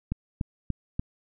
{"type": "click train", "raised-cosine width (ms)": 5, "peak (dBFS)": -15, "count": 4, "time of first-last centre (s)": [0.12, 0.995], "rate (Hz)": 3.43, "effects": []}